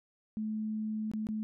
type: tone with dropouts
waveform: sine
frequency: 216.2 Hz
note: A3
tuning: 30 cents flat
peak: -32 dBFS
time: 0.37-1.43 s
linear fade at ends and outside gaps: 0 ms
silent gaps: 1.115-1.136 / 1.269-1.288 s
effects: none